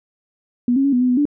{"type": "tone with pitch steps", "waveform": "sine", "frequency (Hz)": [243.5, 271.9, 279.4, 246.7, 251.8, 248, 291], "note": ["B3", "C#4", "C#4", "B3", "B3", "B3", "D4"], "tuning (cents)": [-24, -33, 14, -2, 34, 7, -16], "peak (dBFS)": -13, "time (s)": [0.68, 1.254], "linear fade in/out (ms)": 2, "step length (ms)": 82, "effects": []}